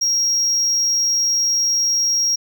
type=tone; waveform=triangle; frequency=5610 Hz; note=F8; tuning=7 cents sharp; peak=-14 dBFS; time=0.01-2.36 s; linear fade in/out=10 ms; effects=none